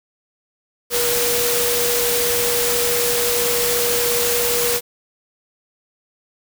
sine tone in noise, 480 Hz, B4, 49 cents flat, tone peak -21 dBFS, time 0.9-4.81 s, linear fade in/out 50 ms, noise white, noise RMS -20 dBFS, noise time 0.9-4.81 s, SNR -4 dB, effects none

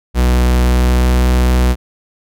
45% pulse tone with pitch glide, 61.74 to 62.21 Hz, B1 to B1, 0 to +13 cents, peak -9 dBFS, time 0.14-1.76 s, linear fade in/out 50 ms, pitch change +13 cents, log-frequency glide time 0.61-1.22 s, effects none

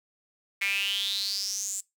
sawtooth tone with high-pass filter sweep, 198.2 Hz, G3, 19 cents sharp, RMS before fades -30 dBFS, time 0.61-1.81 s, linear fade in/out 10 ms, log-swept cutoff 2200 to 7700 Hz, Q 9.1, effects noise-tail reverb RT60 0.2 s tail -23 dB re dry

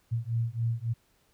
sine beating tone pair, 114 / 117.6 Hz, A#2 / A#2, -38 / +16 cents, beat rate 3.6 Hz, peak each -30 dBFS, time 0.11-0.94 s, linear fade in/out 20 ms, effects pink hiss -68 dBFS RMS until 1.33 s

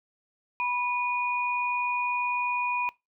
sine tone pair together, 980.8 / 2458 Hz, B5 / D#7, -12 / -22 cents, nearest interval octave + major third, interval 1590 cents, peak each -28 dBFS, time 0.6-2.89 s, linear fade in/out 0 ms, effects noise-tail reverb RT60 0.2 s tail -21 dB re dry

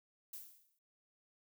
violet noise with exponential decay, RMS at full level -45 dBFS, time 0.33-0.79 s, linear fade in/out 5 ms, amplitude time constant 100 ms, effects none

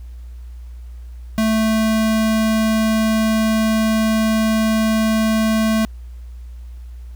square tone, 220 Hz, A3, in tune, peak -15 dBFS, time 1.38-5.85 s, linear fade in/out 0 ms, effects added 60 Hz sine -31 dBFS peak until 7.15 s + pink hiss -57 dBFS RMS until 7.15 s

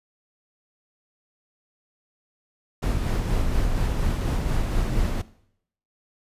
brown noise with tremolo, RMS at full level -22 dBFS, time 2.82-5.22 s, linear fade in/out 10 ms, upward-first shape sine, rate 4.2 Hz, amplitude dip 30%, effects noise-tail reverb RT60 0.7 s tail -18 dB re dry + resampled to 32000 Hz

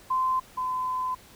sine tone pair in turn, 1034 / 1018.6 Hz, C6 / C6, -21 / -47 cents, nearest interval unison, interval 26 cents, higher first, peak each -22 / -26 dBFS, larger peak first, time 0.1-0.4 / 0.57-1.15 s, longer second, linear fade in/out 10 ms, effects pink hiss -52 dBFS RMS until 1.35 s

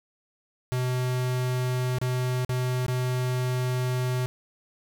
square tone with dropouts, 126.4 Hz, B2, 41 cents sharp, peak -25 dBFS, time 0.72-4.26 s, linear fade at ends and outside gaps 0 ms, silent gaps 1.985-2.015 / 2.448-2.493 / 2.864-2.882 s, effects none

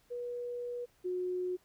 sine tone pair in turn, 485 / 363.3 Hz, B4 / F#4, -31 / -32 cents, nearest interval perfect fourth, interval 501 cents, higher first, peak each -36 / -32 dBFS, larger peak second, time 0.1-0.86 / 1.04-1.57 s, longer first, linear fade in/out 20 ms, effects pink hiss -69 dBFS RMS until 1.64 s

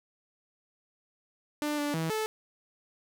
sawtooth tone with pitch steps, 297.1 / 291.8 / 162.1 / 435.4 Hz, D4 / D4 / E3 / A4, +20 / -11 / -29 / -18 cents, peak -25 dBFS, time 1.62-2.26 s, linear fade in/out 0 ms, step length 160 ms, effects none

